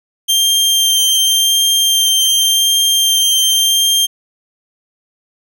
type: tone with vibrato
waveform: sawtooth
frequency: 3167 Hz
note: G7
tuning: 17 cents sharp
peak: -7 dBFS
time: 0.28-4.07 s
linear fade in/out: 20 ms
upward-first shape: sine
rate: 0.89 Hz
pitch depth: 11 cents each way
effects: none